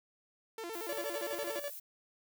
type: tone with vibrato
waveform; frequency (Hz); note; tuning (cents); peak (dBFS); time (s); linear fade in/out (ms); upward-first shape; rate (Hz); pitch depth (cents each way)
sawtooth; 392; G4; 0; -36; 0.58-1.59; 2; square; 8.7; 230
type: noise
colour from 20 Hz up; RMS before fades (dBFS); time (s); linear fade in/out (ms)
violet; -46; 0.73-1.8; 10
type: tone with tremolo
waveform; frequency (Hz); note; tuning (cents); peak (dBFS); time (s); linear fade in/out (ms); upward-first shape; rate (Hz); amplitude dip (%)
45% pulse; 575; D5; -37; -36; 0.89-1.7; 2; square; 12; 65
effects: none